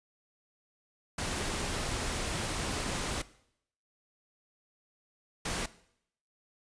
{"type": "noise bursts at uneven times", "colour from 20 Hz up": "pink", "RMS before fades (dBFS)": -34, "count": 2, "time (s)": [[1.18, 3.22], [5.45, 5.66]], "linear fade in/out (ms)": 5, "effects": ["noise-tail reverb RT60 0.7 s tail -18 dB re dry", "resampled to 22050 Hz"]}